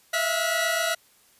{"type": "tone cluster", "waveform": "sawtooth", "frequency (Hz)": [650, 678, 1444, 1948], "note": ["E5", "E5", "F#6", "B6"], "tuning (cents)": [-24, 49, -43, -24], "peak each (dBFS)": -25, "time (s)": [0.13, 0.95], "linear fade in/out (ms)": 10, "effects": ["white hiss -59 dBFS RMS until 1.39 s", "resampled to 32000 Hz"]}